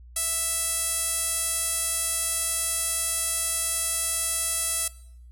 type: tone with band-pass filter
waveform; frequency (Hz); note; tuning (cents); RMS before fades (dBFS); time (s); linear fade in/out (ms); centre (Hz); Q
sawtooth; 659.3; E5; 0; -27; 0.16-4.88; 5; 10000; 2.9
effects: noise-tail reverb RT60 0.7 s tail -20 dB re dry + added 60 Hz sine -44 dBFS peak until 5.31 s